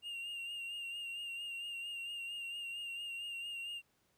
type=tone with vibrato; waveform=triangle; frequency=2794 Hz; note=F7; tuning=in tune; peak=-39 dBFS; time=0.02-3.82 s; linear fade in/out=50 ms; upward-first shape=sine; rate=4.4 Hz; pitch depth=34 cents each way; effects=pink hiss -75 dBFS RMS until 4.17 s + high-pass 60 Hz 12 dB/octave